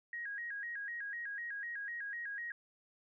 sine tone with vibrato, 1760 Hz, A6, in tune, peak -39 dBFS, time 0.13-2.52 s, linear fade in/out 2 ms, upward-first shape square, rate 4 Hz, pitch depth 120 cents each way, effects none

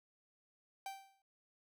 45% pulse tone with exponential decay, 780 Hz, G5, 9 cents flat, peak -40 dBFS, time 0.86-1.22 s, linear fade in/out 2 ms, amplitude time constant 77 ms, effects none

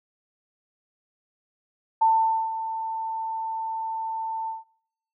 sine tone with ADSR envelope, 893 Hz, A5, 25 cents sharp, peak -15 dBFS, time 2.01-4.64 s, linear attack 11 ms, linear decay 480 ms, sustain -12 dB, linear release 160 ms, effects noise-tail reverb RT60 0.8 s tail -23 dB re dry

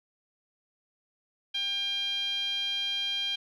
10% pulse tone with band-pass filter, 800 Hz, G5, 35 cents sharp, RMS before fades -31 dBFS, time 1.54-3.36 s, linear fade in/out 10 ms, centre 3200 Hz, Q 5.9, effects none

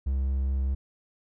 triangle tone with vibrato, 66.9 Hz, C2, 39 cents sharp, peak -22 dBFS, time 0.06-0.75 s, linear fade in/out 10 ms, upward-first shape sine, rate 4.9 Hz, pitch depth 9 cents each way, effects none

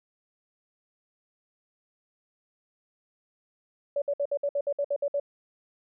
sine tone bursts, 570 Hz, C#5, 48 cents sharp, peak -24 dBFS, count 11, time 3.96-5.199 s, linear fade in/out 5 ms, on 59 ms, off 59 ms, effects none

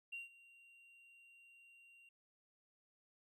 triangle tone with ADSR envelope, 2762 Hz, F7, 20 cents flat, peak -39 dBFS, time 0.12-2.09 s, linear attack 14 ms, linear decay 150 ms, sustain -21 dB, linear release 3 ms, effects tanh soft clip ceiling -41 dBFS

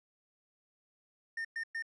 triangle tone bursts, 1820 Hz, A#6, 42 cents flat, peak -33 dBFS, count 3, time 1.37-1.824 s, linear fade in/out 5 ms, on 78 ms, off 110 ms, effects resampled to 22050 Hz + 12-bit

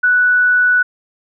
sine tone, 1480 Hz, F#6, in tune, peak -9 dBFS, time 0.03-0.83 s, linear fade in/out 10 ms, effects none

